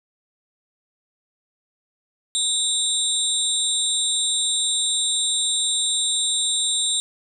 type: tone cluster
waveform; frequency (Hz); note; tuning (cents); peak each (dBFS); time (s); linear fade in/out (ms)
sine; 3623 / 3867 / 7440 / 8760; A7 / B7 / A#8 / C#9; +50 / -37 / -4 / -22; -25; 2.35-7; 0
effects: none